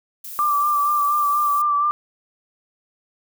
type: noise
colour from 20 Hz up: violet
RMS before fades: -34 dBFS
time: 0.24-1.62 s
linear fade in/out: 5 ms
type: tone with vibrato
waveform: sine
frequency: 1174.7 Hz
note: D6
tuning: in tune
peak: -16 dBFS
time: 0.39-1.91 s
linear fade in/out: 0 ms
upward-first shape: sine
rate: 4.2 Hz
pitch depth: 31 cents each way
effects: none